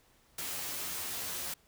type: noise with comb filter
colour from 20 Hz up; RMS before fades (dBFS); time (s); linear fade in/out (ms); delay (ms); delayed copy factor
white; -38; 0.38-1.54; 5; 11; +0.6
effects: pink hiss -66 dBFS RMS until 1.67 s